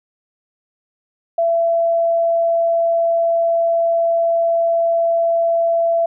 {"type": "tone", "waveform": "sine", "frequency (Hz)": 671, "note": "E5", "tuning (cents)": 31, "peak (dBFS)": -13, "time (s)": [1.38, 6.06], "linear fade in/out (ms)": 5, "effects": []}